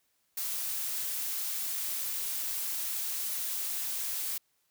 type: noise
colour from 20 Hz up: blue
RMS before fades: -34 dBFS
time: 0.37-4.38 s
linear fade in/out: 5 ms
effects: white hiss -74 dBFS RMS until 4.7 s